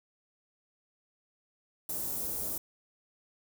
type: band-stop noise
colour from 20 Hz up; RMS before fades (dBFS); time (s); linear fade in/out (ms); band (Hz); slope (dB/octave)
white; -35; 1.89-2.58; 5; 590 to 10000; 12
effects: none